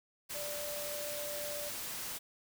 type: tone in noise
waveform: sine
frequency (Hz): 587.3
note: D5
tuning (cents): 0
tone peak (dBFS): -41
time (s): 0.34-1.7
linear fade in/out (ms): 20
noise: white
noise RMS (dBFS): -41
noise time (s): 0.29-2.19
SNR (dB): -3
effects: none